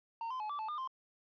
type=tone with pitch steps; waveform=triangle; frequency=916 / 1029 / 852 / 1163 / 873 / 1208 / 1047 Hz; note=A#5 / C6 / G#5 / D6 / A5 / D6 / C6; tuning=-31 / -29 / +44 / -17 / -14 / +48 / +1 cents; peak=-35 dBFS; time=0.21-0.875 s; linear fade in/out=2 ms; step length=95 ms; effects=resampled to 11025 Hz + 12-bit